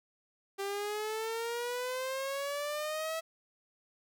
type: exponential sweep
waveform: sawtooth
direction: up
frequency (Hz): 392 to 653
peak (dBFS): -30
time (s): 0.58-3.21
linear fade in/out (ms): 20
effects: none